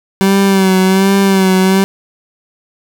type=tone with vibrato; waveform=30% pulse; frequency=192 Hz; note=G3; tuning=36 cents flat; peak=-5 dBFS; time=0.21-1.84 s; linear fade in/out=0 ms; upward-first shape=sine; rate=1.3 Hz; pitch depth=44 cents each way; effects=7-bit